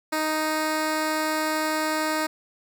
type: tone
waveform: 10% pulse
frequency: 311.1 Hz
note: D#4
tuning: in tune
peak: -15 dBFS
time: 0.12-2.27 s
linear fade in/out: 10 ms
effects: none